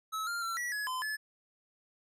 square tone with pitch steps, 1295 / 1396 / 1353 / 1938 / 1688 / 1024 / 1724 Hz, E6 / F6 / E6 / B6 / G#6 / C6 / A6, -31 / -1 / +45 / -33 / +28 / -38 / -36 cents, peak -34 dBFS, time 0.12-1.17 s, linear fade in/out 20 ms, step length 150 ms, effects resampled to 32000 Hz

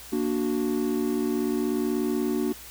triangle chord, Bb augmented, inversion none, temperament equal, 233.1 / 293.7 / 370 Hz, Bb3 / D4 / F#4, 0 / 0 / 0 cents, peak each -26 dBFS, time 0.12-2.53 s, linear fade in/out 10 ms, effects added 60 Hz sine -51 dBFS peak until 2.7 s + white hiss -44 dBFS RMS until 2.7 s

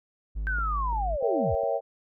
triangle tone, 51.91 Hz, G#1, in tune, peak -26 dBFS, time 0.35-1.17 s, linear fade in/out 20 ms
sine linear sweep, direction down, 1568 to 49.64 Hz, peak -27 dBFS, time 0.47-1.55 s, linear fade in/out 0 ms
clicks, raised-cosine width 2 ms, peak -34 dBFS, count 4, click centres 0.586 / 0.93 / 1.226 / 1.635 s
sine chord, A# diminished seventh, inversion none, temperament equal, 466.2 / 554.4 / 659.3 / 784 Hz, A#4 / C#5 / E5 / G5, 0 / 0 / 0 / 0 cents, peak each -31 / -28 / -29 / -32 dBFS, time 1.2-1.81 s, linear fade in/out 50 ms
effects none

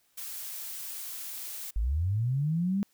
blue noise, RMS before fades -39 dBFS, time 0.17-1.71 s, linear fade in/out 10 ms
sine linear sweep, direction up, 47.1 to 204.7 Hz, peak -25 dBFS, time 1.76-2.83 s, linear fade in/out 0 ms
effects white hiss -69 dBFS RMS until 2.93 s

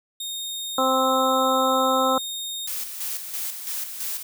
sawtooth tone, 3695 Hz, A#7, 16 cents flat, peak -26 dBFS, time 0.2-2.67 s, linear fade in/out 5 ms
harmonic tone, 261.6 Hz, C4, in tune, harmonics 1 / 2 / 3 / 4 / 5, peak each -27 / -23 / -26 / -25 / -23 dBFS, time 0.78-2.18 s, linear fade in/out 2 ms
blue noise with tremolo, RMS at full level -29 dBFS, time 2.67-4.23 s, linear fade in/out 5 ms, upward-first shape square, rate 3 Hz, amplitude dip 50%
effects none

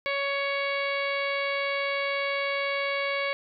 harmonic tone with a mistuned harmonic, 558 Hz, C#5, 11 cents sharp, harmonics 1 / 2 / 3 / 4 / 5 / 6 / 7 / 8, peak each -30 / -34 / -36 / -30 / -40 / -41 / -42 / -43 dBFS, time 0.06-3.33 s, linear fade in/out 0 ms, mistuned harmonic 8, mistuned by +26 cents, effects none

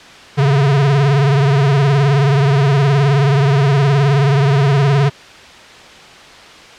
square tone with vibrato, 139.5 Hz, C#3, 11 cents sharp, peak -10 dBFS, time 0.37-5.1 s, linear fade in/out 20 ms, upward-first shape triangle, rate 19 Hz, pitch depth 110 cents each way, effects white hiss -37 dBFS RMS until 6.78 s + low-pass 4000 Hz 12 dB/octave

